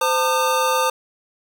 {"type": "tone cluster", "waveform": "square", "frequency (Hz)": [515, 902, 1211], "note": ["C5", "A5", "D#6"], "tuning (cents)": [-28, 43, -47], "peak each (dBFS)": -22, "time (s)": [0.01, 0.9], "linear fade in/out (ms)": 5, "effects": []}